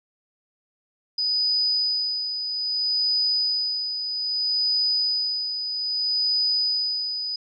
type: tone with tremolo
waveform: sine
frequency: 4978 Hz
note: D#8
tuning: in tune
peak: -19 dBFS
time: 1.18-7.36 s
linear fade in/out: 5 ms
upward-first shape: sine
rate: 0.62 Hz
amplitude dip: 55%
effects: none